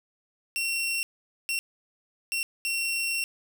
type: tone bursts at uneven times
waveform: sawtooth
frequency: 2727 Hz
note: F7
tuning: 42 cents flat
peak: -23 dBFS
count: 4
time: 0.56-1.03 / 1.49-1.59 / 2.32-2.43 / 2.65-3.24 s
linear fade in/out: 0 ms
effects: none